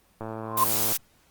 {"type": "click train", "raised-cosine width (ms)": 1, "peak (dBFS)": -20, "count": 80, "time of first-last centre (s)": [0.21, 0.922], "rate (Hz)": 111}
{"type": "tone with exponential growth", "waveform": "sine", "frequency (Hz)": 1046.5, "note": "C6", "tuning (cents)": 0, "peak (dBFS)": -15, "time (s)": [0.41, 0.64], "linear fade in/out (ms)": 5, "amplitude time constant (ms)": 48}
{"type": "noise", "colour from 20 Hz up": "blue", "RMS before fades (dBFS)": -25, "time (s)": [0.57, 0.97], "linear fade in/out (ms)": 5}
{"effects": ["pink hiss -62 dBFS RMS until 1.3 s", "Opus 24 kbps"]}